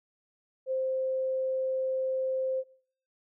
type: tone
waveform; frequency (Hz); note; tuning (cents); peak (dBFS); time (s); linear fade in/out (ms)
sine; 523.3; C5; 0; -27; 0.66-2.64; 50
effects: noise-tail reverb RT60 0.6 s tail -23 dB re dry